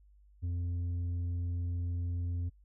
sine tone with tanh clipping, 87.31 Hz, F2, in tune, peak -33 dBFS, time 0.42-2.5 s, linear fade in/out 20 ms, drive 5 dB, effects noise-tail reverb RT60 0.1 s tail -22 dB re dry + added 50 Hz sine -58 dBFS peak until 2.64 s

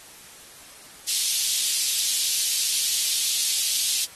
pink high-pass noise, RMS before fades -24 dBFS, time 1.07-4.06 s, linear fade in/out 20 ms, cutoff 3400 Hz, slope 24 dB/octave, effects white hiss -46 dBFS RMS until 4.15 s + AAC 32 kbps

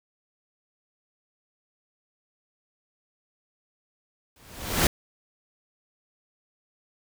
pink noise with exponential growth, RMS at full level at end -18 dBFS, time 4.36-4.87 s, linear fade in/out 2 ms, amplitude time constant 110 ms, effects none

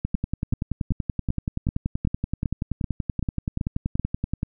two click trains, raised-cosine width 5 ms, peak -12 / -12 dBFS, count 47 / 11, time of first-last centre 0.05-4.431 / 0.15-3.996 s, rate 10.5 / 2.6 Hz, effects none

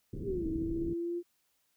pink low-pass noise, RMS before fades -39 dBFS, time 0.13-0.94 s, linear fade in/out 5 ms, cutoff 420 Hz, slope 48 dB/octave
sine linear two-way sweep, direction down then up, 412.9 to 321.1 to 348.9 Hz, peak -32 dBFS, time 0.23-1.23 s, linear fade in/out 50 ms, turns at 0.46 s
effects white hiss -75 dBFS RMS until 1.76 s

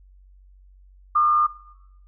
sine tone with frequency modulation, 1209 Hz, D6, 50 cents sharp, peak -15 dBFS, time 1.15-1.47 s, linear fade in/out 10 ms, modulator 97.4 Hz, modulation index 0.41, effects noise-tail reverb RT60 1.0 s tail -21 dB re dry + added 47 Hz sine -48 dBFS peak until 2.07 s

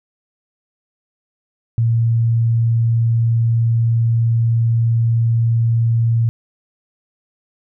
sine tone, 115.4 Hz, A#2, 17 cents flat, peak -12 dBFS, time 1.78-6.29 s, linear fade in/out 0 ms, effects none

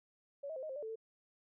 sine tone with pitch steps, 563 / 637 / 523 / 622 / 529 / 588 / 441.2 / 446.4 Hz, C#5 / D#5 / C5 / D#5 / C5 / D5 / A4 / A4, +27 / +41 / -1 / -1 / +19 / +2 / +5 / +25 cents, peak -40 dBFS, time 0.43-0.958 s, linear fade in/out 10 ms, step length 66 ms, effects none

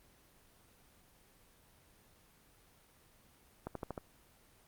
accelerating click train, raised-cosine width 1 ms, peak -25 dBFS, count 5, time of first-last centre 3.67-3.978 s, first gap 83 ms, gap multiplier 0.95, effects pink hiss -65 dBFS RMS until 4.67 s + Opus 24 kbps

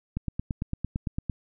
click train, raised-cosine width 5 ms, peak -16 dBFS, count 11, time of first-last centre 0.17-1.297 s, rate 8.87 Hz, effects none

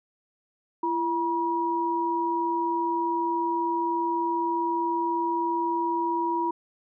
sine tone pair together, 338 / 961.3 Hz, E4 / B5, +43 / -47 cents, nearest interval octave + tritone, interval 1810 cents, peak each -28 / -25 dBFS, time 0.83-6.51 s, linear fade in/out 5 ms, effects none

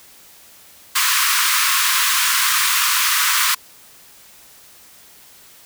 pink high-pass noise, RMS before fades -17 dBFS, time 0.95-3.55 s, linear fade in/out 10 ms, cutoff 1000 Hz, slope 96 dB/octave, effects white hiss -46 dBFS RMS until 5.65 s

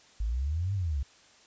sine exponential two-way sweep, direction up then down, 50.4 to 102.3 to 64.3 Hz, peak -27 dBFS, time 0.2-1.03 s, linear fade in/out 5 ms, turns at 0.74 s, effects white hiss -58 dBFS RMS until 1.46 s + resampled to 16000 Hz

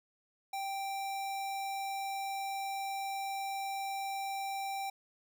square tone, 784 Hz, G5, in tune, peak -36 dBFS, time 0.53-4.9 s, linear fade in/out 5 ms, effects none

